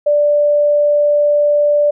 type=tone; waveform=sine; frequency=587.3 Hz; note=D5; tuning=in tune; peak=-9 dBFS; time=0.06-1.91 s; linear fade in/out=10 ms; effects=none